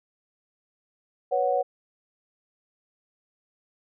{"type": "chord", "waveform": "sine", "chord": "B suspended second", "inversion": "none", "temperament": "equal", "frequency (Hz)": [493.9, 554.4, 740], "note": ["B4", "C#5", "F#5"], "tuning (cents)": [0, 0, 0], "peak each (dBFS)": [-27, -25, -25], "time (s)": [1.31, 1.63], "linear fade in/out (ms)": 20, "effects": []}